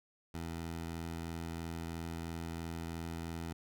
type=tone; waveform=15% pulse; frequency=83 Hz; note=E2; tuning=12 cents sharp; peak=-33 dBFS; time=0.34-3.53 s; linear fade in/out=5 ms; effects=none